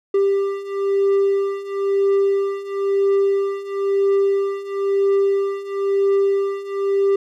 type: beating tone pair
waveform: triangle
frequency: 394.6 / 395.6 Hz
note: G4 / G4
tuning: +11 / +16 cents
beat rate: 1 Hz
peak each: -19 / -16 dBFS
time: 0.14-7.16 s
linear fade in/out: 5 ms
effects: none